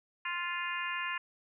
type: harmonic tone with a mistuned harmonic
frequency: 349.2 Hz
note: F4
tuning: in tune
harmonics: 3 / 4 / 5 / 6 / 7 / 8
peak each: -38 / -43 / -38 / -42 / -41 / -42 dBFS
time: 0.25-1.18 s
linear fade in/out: 5 ms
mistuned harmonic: 7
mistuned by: +20 cents
effects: none

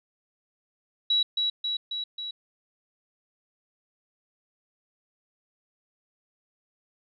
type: tone with echo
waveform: sine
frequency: 3900 Hz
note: B7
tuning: 23 cents flat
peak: -20 dBFS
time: 1.1-1.23 s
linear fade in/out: 5 ms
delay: 270 ms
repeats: 4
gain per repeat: -3 dB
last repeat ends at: 2.31 s
effects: none

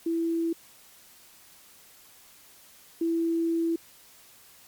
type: tone pair in turn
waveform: sine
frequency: 332 / 332 Hz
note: E4 / E4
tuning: +12 / +12 cents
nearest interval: unison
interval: 0 cents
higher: neither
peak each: -24 / -23 dBFS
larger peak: second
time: 0.06-0.53 / 3.01-3.76 s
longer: second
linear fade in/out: 5 ms
effects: white hiss -54 dBFS RMS until 4.67 s + MP3 96 kbps

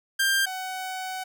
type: tone pair in turn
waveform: sawtooth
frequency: 1589 / 749.9 Hz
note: G6 / F#5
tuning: +23 / +23 cents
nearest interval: octave + minor second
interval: 1300 cents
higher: first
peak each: -17 / -27 dBFS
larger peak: first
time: 0.19-0.46 / 0.46-1.24 s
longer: second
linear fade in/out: 10 ms
effects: none

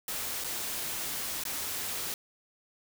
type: noise with dropouts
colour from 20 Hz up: white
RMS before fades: -35 dBFS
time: 0.08-2.14 s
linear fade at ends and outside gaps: 1 ms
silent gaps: 0.439-0.444 / 1.437-1.452 s
effects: none

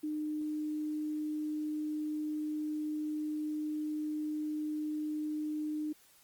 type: tone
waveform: sine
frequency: 304.2 Hz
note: D#4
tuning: 39 cents flat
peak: -33 dBFS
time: 0.03-5.93 s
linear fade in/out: 10 ms
effects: white hiss -63 dBFS RMS until 6.23 s + Opus 24 kbps

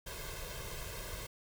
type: noise with comb filter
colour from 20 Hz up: pink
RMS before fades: -43 dBFS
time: 0.06-1.27 s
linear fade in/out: 10 ms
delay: 1.9 ms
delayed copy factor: +0.8
effects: none

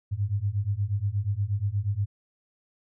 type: beating tone pair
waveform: sine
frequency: 97.1 / 105.5 Hz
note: G2 / G#2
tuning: -16 / +28 cents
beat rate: 8.4 Hz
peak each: -28 / -27 dBFS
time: 0.11-2.06 s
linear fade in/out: 20 ms
effects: none

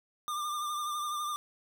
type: tone with vibrato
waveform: square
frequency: 1197 Hz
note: D6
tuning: 33 cents sharp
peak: -33 dBFS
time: 0.28-1.36 s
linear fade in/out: 0 ms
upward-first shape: triangle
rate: 12 Hz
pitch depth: 42 cents each way
effects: none

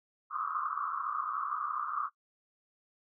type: band-pass noise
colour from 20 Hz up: white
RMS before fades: -35 dBFS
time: 0.3-2.1 s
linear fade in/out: 50 ms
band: 1100 to 1300 Hz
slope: 96 dB/octave
effects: noise-tail reverb RT60 0.1 s tail -20 dB re dry

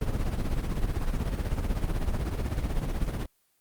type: noise with tremolo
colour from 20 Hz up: brown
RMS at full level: -25 dBFS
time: 0.01-3.26 s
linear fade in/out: 5 ms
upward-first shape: triangle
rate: 16 Hz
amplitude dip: 70%
effects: white hiss -70 dBFS RMS until 3.6 s + Opus 24 kbps

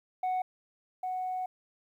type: tone pair in turn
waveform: sine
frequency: 740 / 740 Hz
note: F#5 / F#5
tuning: 0 / 0 cents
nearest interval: unison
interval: 0 cents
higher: neither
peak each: -25 / -30 dBFS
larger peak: first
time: 0.23-0.42 / 1.03-1.46 s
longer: second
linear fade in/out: 5 ms
effects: tanh soft clip ceiling -27 dBFS + 11-bit

